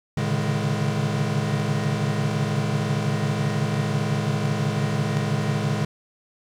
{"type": "tone cluster", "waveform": "square", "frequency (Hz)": [110.1, 137.9, 143.7, 156.1, 207.9], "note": ["A2", "C#3", "D3", "D#3", "G#3"], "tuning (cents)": [2, -9, -37, 6, 2], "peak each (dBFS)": -29, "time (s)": [0.17, 5.85], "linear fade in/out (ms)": 5, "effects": ["low-pass 8000 Hz 12 dB/octave", "9-bit"]}